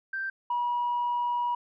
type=tone pair in turn; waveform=sine; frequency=1568 / 965.4 Hz; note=G6 / B5; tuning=0 / -40 cents; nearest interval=minor sixth; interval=840 cents; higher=first; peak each=-29 / -24 dBFS; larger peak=second; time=0.13-0.3 / 0.5-1.55 s; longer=second; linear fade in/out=5 ms; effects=tanh soft clip ceiling -22 dBFS